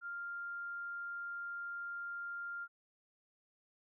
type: tone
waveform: sine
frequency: 1396.9 Hz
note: F6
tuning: in tune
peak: -40 dBFS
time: 0.01-2.68 s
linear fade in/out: 50 ms
effects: none